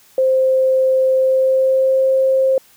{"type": "tone with pitch glide", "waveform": "sine", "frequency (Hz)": [523.3, 529.4], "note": ["C5", "C5"], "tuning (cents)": [0, 20], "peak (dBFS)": -11, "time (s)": [0.18, 2.58], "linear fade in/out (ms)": 2, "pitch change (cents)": 20, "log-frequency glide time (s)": [1.16, 2.08], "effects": ["white hiss -50 dBFS RMS until 2.76 s"]}